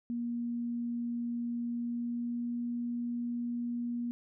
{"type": "tone with pitch glide", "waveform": "sine", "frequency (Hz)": [237.4, 239.1], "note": ["A#3", "A#3"], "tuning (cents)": [32, 44], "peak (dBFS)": -32, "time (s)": [0.1, 4.11], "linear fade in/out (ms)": 0, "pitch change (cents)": 12, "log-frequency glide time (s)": [1.69, 2.6], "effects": []}